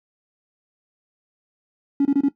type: tone bursts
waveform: triangle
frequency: 280.1 Hz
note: C#4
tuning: 18 cents sharp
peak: -10 dBFS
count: 4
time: 2-2.286 s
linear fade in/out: 5 ms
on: 52 ms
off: 26 ms
effects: noise-tail reverb RT60 0.1 s tail -18 dB re dry + tanh soft clip ceiling -12 dBFS